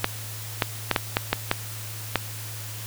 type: clicks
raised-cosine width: 0.3 ms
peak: -3 dBFS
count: 8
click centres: 0.044 / 0.622 / 0.913 / 0.962 / 1.169 / 1.33 / 1.514 / 2.157 s
effects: added 108 Hz sine -36 dBFS peak until 2.86 s + white hiss -38 dBFS RMS until 2.86 s